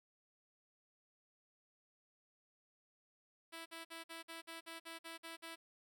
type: tone bursts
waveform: 5% pulse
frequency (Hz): 329.6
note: E4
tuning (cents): 0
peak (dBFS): -36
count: 11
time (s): 3.52-5.56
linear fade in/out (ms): 20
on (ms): 140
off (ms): 50
effects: none